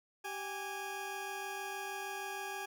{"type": "tone pair together", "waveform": "20% pulse", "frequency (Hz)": [389.3, 825], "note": ["G4", "G#5"], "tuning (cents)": [-12, -12], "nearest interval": "octave + minor second", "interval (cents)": 1300, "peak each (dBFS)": [-39, -36], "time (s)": [0.24, 2.66], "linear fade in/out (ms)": 10, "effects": []}